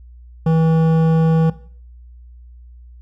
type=tone with hard clipping; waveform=triangle; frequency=161.8 Hz; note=E3; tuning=32 cents flat; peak=-14 dBFS; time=0.46-1.5 s; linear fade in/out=5 ms; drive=16 dB; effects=noise-tail reverb RT60 0.5 s tail -17 dB re dry + added 60 Hz sine -38 dBFS peak until 3.01 s